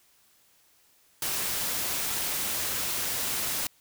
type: noise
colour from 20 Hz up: white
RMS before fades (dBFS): -30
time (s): 1.22-3.67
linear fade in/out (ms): 2
effects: white hiss -63 dBFS RMS until 3.8 s